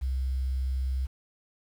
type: tone with quantisation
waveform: sine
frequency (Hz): 65.3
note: C2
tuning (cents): -3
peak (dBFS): -26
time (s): 0.01-1.07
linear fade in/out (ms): 20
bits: 9
effects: none